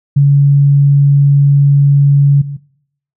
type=tone with level steps; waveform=sine; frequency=141.4 Hz; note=C#3; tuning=35 cents sharp; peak=-4 / -19 dBFS; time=0.16-2.57 s; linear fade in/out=10 ms; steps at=2.41 s; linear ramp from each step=10 ms; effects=noise-tail reverb RT60 0.7 s tail -22 dB re dry